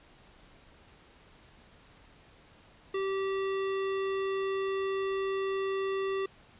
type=tone; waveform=square; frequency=387.8 Hz; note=G4; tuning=19 cents flat; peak=-30 dBFS; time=2.94-6.26 s; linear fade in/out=5 ms; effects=pink hiss -58 dBFS RMS until 6.59 s + resampled to 8000 Hz